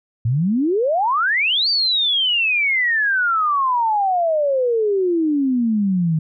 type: exponential two-way sweep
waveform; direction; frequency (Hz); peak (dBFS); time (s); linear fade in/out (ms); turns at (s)
sine; up then down; 107.6 to 4683 to 153.9; -15; 0.25-6.19; 5; 1.69
effects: none